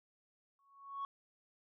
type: tone with exponential growth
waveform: sine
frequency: 1108.7 Hz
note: C#6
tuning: in tune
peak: -34 dBFS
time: 0.59-1.05 s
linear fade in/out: 1 ms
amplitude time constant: 100 ms
effects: tanh soft clip ceiling -35 dBFS